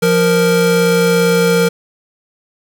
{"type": "tone pair together", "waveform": "square", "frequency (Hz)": [174.61, 466.2], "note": ["F3", "A#4"], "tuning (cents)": [0, 0], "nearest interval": "octave + perfect fourth", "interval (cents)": 1700, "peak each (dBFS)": [-15, -12], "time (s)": [0.02, 1.69], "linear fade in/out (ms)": 10, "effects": []}